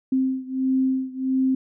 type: beating tone pair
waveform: sine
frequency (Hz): 261.6 / 263.1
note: C4 / C4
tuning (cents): 0 / +10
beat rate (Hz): 1.5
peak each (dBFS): -22 / -24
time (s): 0.12-1.55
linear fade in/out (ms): 5
effects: none